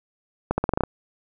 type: accelerating click train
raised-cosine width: 1 ms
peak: -7 dBFS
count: 8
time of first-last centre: 0.51-0.836 s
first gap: 70 ms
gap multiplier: 0.86
effects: none